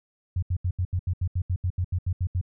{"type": "tone bursts", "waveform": "sine", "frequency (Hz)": 90.2, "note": "F#2", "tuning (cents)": -44, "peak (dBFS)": -22, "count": 15, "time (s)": [0.36, 2.413], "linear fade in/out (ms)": 5, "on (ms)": 65, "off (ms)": 77, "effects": []}